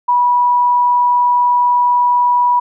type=tone; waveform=sine; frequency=976 Hz; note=B5; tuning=21 cents flat; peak=-9 dBFS; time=0.08-2.6 s; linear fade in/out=10 ms; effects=none